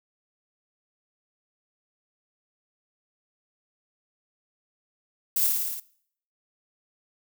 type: noise with echo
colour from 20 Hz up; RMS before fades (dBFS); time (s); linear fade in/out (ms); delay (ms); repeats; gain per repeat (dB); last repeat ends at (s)
violet; -24; 5.36-5.47; 5; 55; 6; -2; 5.8
effects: noise-tail reverb RT60 0.6 s tail -20 dB re dry